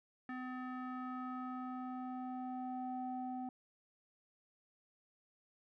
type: tone with low-pass filter sweep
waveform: square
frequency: 254.2 Hz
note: C4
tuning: 50 cents flat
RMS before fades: -43 dBFS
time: 0.29-3.49 s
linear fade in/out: 2 ms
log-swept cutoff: 1700 to 680 Hz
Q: 3.6
effects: none